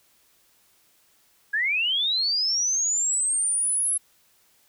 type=linear sweep; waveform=sine; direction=up; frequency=1619 to 11030 Hz; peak=-21 dBFS; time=1.53-3.98 s; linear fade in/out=10 ms; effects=white hiss -62 dBFS RMS until 4.68 s